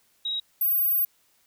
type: tone pair in turn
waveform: sine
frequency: 3818 / 14415 Hz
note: A#7 / A9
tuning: +41 / +41 cents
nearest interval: octave + major seventh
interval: 2300 cents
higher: second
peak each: -26 / -20 dBFS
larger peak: second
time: 0.25-0.4 / 0.61-1.05 s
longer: second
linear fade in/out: 5 ms
effects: white hiss -65 dBFS RMS until 1.46 s